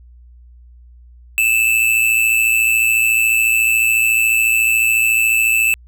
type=tone with amplitude modulation; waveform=square; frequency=2639 Hz; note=E7; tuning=1 cent sharp; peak=-10 dBFS; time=1.38-5.74 s; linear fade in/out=0 ms; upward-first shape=sine; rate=114 Hz; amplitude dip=60%; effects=added 60 Hz sine -40 dBFS peak until 5.87 s